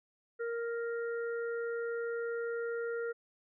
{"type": "harmonic tone", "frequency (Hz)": 466.2, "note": "A#4", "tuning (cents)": 0, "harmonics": [1, 3, 4], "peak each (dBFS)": [-34, -42, -50], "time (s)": [0.39, 3.13], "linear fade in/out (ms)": 20, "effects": []}